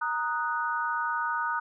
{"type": "chord", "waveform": "sine", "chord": "D# minor", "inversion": "second", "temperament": "equal", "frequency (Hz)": [932.3, 1244.5, 1480], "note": ["A#5", "D#6", "F#6"], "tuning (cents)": [0, 0, 0], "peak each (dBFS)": -31, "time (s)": [0.01, 1.6], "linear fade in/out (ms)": 10, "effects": []}